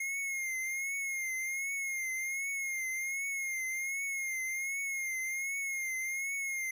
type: tone with vibrato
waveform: square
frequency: 2139 Hz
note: C7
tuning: 38 cents sharp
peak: -34 dBFS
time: 0-6.71 s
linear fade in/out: 5 ms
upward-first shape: triangle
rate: 1.3 Hz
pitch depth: 68 cents each way
effects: none